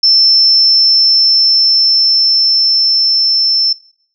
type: tone with level ramp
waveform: sine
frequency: 5330 Hz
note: E8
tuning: 18 cents sharp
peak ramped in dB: -5 to -9 dBFS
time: 0.03-3.73 s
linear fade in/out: 5 ms
effects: noise-tail reverb RT60 0.6 s tail -20 dB re dry